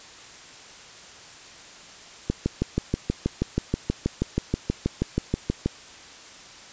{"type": "click train", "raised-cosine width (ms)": 3, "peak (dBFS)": -9, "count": 22, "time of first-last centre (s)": [2.3, 5.66], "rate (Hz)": 6.25, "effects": ["white hiss -45 dBFS RMS until 6.72 s", "resampled to 16000 Hz"]}